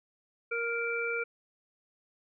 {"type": "harmonic tone", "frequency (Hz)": 467.2, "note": "A#4", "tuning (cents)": 4, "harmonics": [1, 3, 5], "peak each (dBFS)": [-34, -34, -34], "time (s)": [0.51, 1.24], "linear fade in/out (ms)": 10, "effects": []}